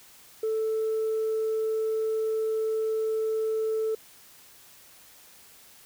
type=tone; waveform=sine; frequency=440 Hz; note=A4; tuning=in tune; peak=-23 dBFS; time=0.43-3.95 s; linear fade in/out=5 ms; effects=tanh soft clip ceiling -22 dBFS + white hiss -53 dBFS RMS until 5.85 s